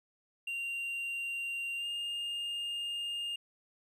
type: tone with pitch glide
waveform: triangle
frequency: 2770 to 2822 Hz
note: F7 to F7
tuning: -15 to +17 cents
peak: -33 dBFS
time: 0.47-3.36 s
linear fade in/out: 5 ms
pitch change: +32 cents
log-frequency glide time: 1.77-1.86 s
effects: none